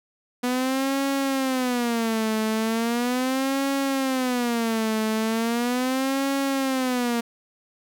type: tone with vibrato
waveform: sawtooth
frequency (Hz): 245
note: B3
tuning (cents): -14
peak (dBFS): -18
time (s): 0.43-7.21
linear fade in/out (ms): 10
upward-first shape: sine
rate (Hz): 0.38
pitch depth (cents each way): 200
effects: none